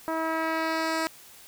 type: tone with low-pass filter sweep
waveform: 10% pulse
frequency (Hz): 322.3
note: E4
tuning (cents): -39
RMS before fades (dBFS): -28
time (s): 0.08-1.07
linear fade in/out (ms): 0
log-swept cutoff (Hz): 1100 to 9700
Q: 0.88
effects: white hiss -50 dBFS RMS until 1.47 s